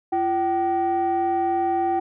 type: tone pair together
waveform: sine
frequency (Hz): 342.6 / 769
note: F4 / G5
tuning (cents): -33 / -33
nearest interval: octave + major second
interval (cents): 1400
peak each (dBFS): -22 / -19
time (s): 0.12-2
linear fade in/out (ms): 10
effects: tanh soft clip ceiling -16 dBFS